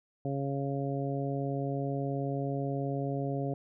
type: harmonic tone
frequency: 138.59 Hz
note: C#3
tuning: in tune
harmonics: 1 / 2 / 3 / 4 / 5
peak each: -33 / -36 / -38 / -39 / -40 dBFS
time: 0.25-3.54 s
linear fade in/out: 2 ms
effects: none